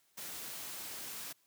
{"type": "noise", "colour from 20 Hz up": "white", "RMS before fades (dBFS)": -44, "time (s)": [0.17, 1.33], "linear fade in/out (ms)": 10, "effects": ["white hiss -72 dBFS RMS until 1.46 s", "high-pass 100 Hz 12 dB/octave"]}